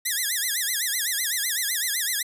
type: tone with vibrato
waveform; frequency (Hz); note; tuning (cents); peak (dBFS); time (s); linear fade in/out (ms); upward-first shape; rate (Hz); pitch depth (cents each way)
5% pulse; 1829; A#6; -33; -13; 0.05-2.23; 10; sine; 7.9; 210
effects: resampled to 32000 Hz